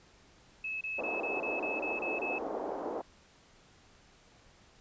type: tone bursts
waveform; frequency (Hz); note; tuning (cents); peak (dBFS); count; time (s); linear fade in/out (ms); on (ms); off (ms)
sine; 2591; E7; -30; -34; 9; 0.64-2.386; 5; 170; 27
type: band-pass noise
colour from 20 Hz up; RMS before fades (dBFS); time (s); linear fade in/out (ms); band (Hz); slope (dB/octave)
white; -37; 0.98-3.02; 10; 290 to 770; 24
effects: pink hiss -61 dBFS RMS until 4.8 s + resampled to 16000 Hz

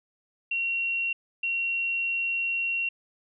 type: tone pair in turn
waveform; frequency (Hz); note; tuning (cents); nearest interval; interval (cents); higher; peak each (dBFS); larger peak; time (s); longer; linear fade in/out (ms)
sine; 2740 / 2740; F7 / F7; -34 / -34; unison; 0; neither; -25; neither; 0.51-1.13 / 1.43-2.89; second; 5
effects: none

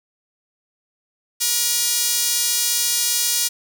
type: tone with high-pass filter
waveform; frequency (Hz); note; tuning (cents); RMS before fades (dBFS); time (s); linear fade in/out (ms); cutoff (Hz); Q
sawtooth; 477.3; A#4; +41; -20; 1.4-3.49; 20; 5600; 1
effects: none

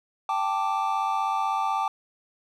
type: chord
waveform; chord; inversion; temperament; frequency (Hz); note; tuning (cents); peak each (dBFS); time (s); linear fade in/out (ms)
triangle; G suspended second; none; equal; 784 / 880 / 1174.7; G5 / A5 / D6; 0 / 0 / 0; -26; 0.29-1.88; 2
effects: none

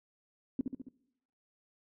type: tone with echo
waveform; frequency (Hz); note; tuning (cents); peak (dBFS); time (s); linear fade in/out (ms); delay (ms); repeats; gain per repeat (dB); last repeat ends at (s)
sine; 261.6; C4; 0; -27; 0.59-0.61; 2; 69; 4; -4; 0.886
effects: noise-tail reverb RT60 0.9 s tail -24 dB re dry

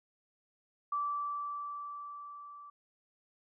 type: tone with level ramp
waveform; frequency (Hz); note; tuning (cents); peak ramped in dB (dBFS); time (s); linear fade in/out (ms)
sine; 1162; D6; -19; -30 to -48; 0.92-2.7; 5
effects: none

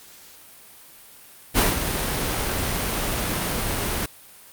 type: noise with ADSR envelope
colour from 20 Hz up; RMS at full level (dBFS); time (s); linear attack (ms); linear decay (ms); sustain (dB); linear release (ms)
pink; -17; 1.54-4.06; 41; 180; -8; 5
effects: white hiss -47 dBFS RMS until 4.52 s + Opus 48 kbps

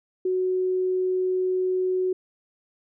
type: tone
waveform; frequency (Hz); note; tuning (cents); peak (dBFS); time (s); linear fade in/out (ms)
sine; 370; F#4; 0; -21; 0.25-2.13; 5
effects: none

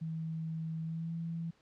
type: tone with pitch glide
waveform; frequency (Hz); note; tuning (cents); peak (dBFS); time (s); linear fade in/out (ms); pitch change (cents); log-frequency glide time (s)
sine; 161.1 to 166.01; E3 to E3; -39 to +13; -35; 0.01-1.51; 10; +52; 0.83-1.13
effects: pink hiss -69 dBFS RMS until 1.61 s + low-pass 5000 Hz 12 dB/octave

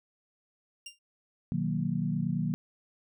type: tone with exponential decay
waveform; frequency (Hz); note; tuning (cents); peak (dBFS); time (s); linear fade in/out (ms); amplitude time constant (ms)
20% pulse; 2794; F7; 0; -33; 0.86-0.99; 5; 27
type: chord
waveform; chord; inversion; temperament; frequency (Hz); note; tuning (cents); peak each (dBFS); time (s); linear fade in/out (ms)
sine; B major seventh; none; equal; 123.47 / 155.56 / 185 / 233.1; B2 / D#3 / F#3 / A#3; 0 / 0 / 0 / 0; -37 / -31 / -32 / -34; 1.52-2.54; 0
effects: none

